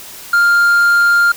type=tone; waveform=triangle; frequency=1400 Hz; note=F6; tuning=4 cents sharp; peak=-6 dBFS; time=0.33-1.32 s; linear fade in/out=5 ms; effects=white hiss -33 dBFS RMS until 1.36 s